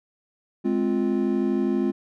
triangle chord, F minor, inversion first, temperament just, 209.5 / 261.9 / 349.2 Hz, Ab3 / C4 / F4, +15 / +2 / 0 cents, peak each -23 dBFS, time 0.64-1.92 s, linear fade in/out 20 ms, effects none

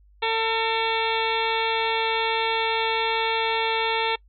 harmonic tone with a mistuned harmonic, 449.7 Hz, A4, 38 cents sharp, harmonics 1 / 2 / 3 / 4 / 5 / 6 / 7 / 8 / 9, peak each -27 / -25 / -33 / -34 / -30 / -32 / -34 / -32 / -37 dBFS, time 0.22-4.16 s, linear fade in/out 10 ms, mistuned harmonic 7, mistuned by +82 cents, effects noise-tail reverb RT60 0.1 s tail -24 dB re dry + added 50 Hz sine -52 dBFS peak until 4.28 s

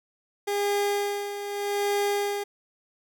30% pulse tone with tremolo, 406.3 Hz, G#4, 38 cents flat, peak -20 dBFS, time 0.47-2.44 s, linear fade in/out 10 ms, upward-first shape sine, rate 0.82 Hz, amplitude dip 65%, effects none

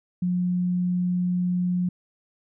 sine tone, 179.2 Hz, F3, 45 cents sharp, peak -21 dBFS, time 0.22-1.89 s, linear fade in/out 5 ms, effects none

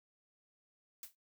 blue noise with exponential decay, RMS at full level -43 dBFS, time 1.03-1.15 s, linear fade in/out 1 ms, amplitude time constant 25 ms, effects noise-tail reverb RT60 0.1 s tail -18 dB re dry

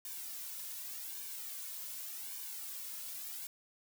blue noise with flanger, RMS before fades -44 dBFS, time 0.05-3.47 s, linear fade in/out 2 ms, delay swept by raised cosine 1.5 to 2.6 ms, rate 0.86 Hz, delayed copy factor -0.8, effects none

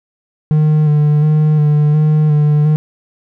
triangle tone with vibrato, 151.1 Hz, D3, 50 cents sharp, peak -6 dBFS, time 0.51-2.76 s, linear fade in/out 0 ms, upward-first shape square, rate 1.4 Hz, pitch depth 23 cents each way, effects none

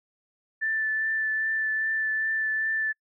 sine tone with vibrato, 1761 Hz, A6, 1 cent sharp, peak -24 dBFS, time 0.61-2.93 s, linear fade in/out 20 ms, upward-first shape triangle, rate 2.5 Hz, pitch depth 14 cents each way, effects noise-tail reverb RT60 0.1 s tail -26 dB re dry

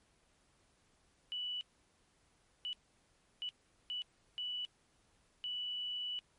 sine tone bursts at uneven times, 2960 Hz, F#7, in tune, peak -37 dBFS, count 6, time 1.32-1.61 / 2.65-2.73 / 3.42-3.49 / 3.9-4.02 / 4.38-4.65 / 5.44-6.19 s, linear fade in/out 0 ms, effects pink hiss -72 dBFS RMS until 6.38 s + MP3 48 kbps

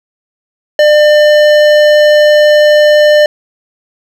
sine tone with hard clipping, 599 Hz, D5, 34 cents sharp, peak -5 dBFS, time 0.79-3.26 s, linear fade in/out 2 ms, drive 14 dB, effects none

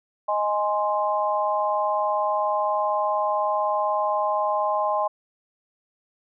sine chord, Ab major, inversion second, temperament equal, 622.3 / 830.6 / 1046.5 Hz, Eb5 / Ab5 / C6, 0 / 0 / 0 cents, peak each -25 dBFS, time 0.28-5.08 s, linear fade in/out 10 ms, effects none

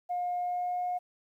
sine tone with pitch glide, 713 to 718.8 Hz, F5 to F5, +36 to +50 cents, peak -28 dBFS, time 0.09-0.99 s, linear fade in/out 20 ms, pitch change +14 cents, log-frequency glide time 0.38-0.84 s, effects tanh soft clip ceiling -25 dBFS + 11-bit

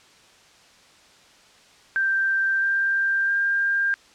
sine tone with pitch steps, 1571 / 1584.7 / 1598.5 Hz, G6 / G6 / G6, +3 / +18 / +33 cents, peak -19 dBFS, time 1.96-3.94 s, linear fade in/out 0 ms, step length 660 ms, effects white hiss -53 dBFS RMS until 4.14 s + low-pass 6000 Hz 12 dB/octave

